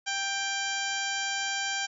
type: harmonic tone with a mistuned harmonic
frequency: 788 Hz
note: G5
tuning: 9 cents sharp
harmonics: 1 / 2 / 3 / 4 / 5 / 6 / 7 / 8 / 9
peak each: -36 / -33 / -37 / -36 / -43 / -40 / -38 / -43 / -40 dBFS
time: 0.06-1.87 s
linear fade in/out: 20 ms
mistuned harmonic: 7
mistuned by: +33 cents
effects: none